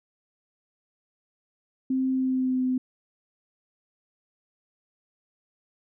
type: tone with pitch glide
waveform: sine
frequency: 261.6 to 255.8 Hz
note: C4 to C4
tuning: 0 to -39 cents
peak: -22 dBFS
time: 1.9-2.78 s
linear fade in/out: 5 ms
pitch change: -39 cents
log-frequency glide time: 2.11-2.63 s
effects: none